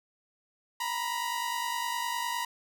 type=tone pair together; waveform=sawtooth; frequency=940.2 / 990 Hz; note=A#5 / B5; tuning=+15 / +4 cents; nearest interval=minor second; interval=89 cents; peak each=-29 / -30 dBFS; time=0.8-2.45 s; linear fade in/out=5 ms; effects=none